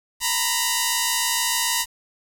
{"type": "tone pair together", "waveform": "5% pulse", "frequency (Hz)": [928, 994.6], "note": ["A#5", "B5"], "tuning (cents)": [-8, 12], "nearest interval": "minor second", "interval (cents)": 120, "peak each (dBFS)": -11, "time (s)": [0.2, 1.86], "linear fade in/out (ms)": 50, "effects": ["7-bit"]}